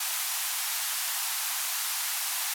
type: band-pass noise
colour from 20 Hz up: white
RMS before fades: -31 dBFS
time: 0-2.54 s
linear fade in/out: 5 ms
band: 730 to 15000 Hz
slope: 48 dB/octave
effects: none